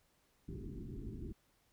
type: low-pass noise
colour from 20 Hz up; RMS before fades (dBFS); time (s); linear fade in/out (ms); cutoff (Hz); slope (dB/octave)
pink; -45; 0.48-1.33; 10; 400; 96
effects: pink hiss -74 dBFS RMS until 1.72 s